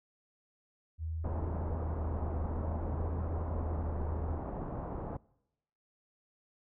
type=tone with vibrato; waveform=sine; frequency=80.1 Hz; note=E2; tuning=49 cents flat; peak=-34 dBFS; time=0.98-4.42 s; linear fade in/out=50 ms; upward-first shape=sine; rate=0.56 Hz; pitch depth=29 cents each way
type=low-pass noise; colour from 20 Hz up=pink; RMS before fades=-39 dBFS; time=1.24-5.17 s; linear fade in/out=5 ms; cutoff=1000 Hz; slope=24 dB/octave
effects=noise-tail reverb RT60 0.9 s tail -24 dB re dry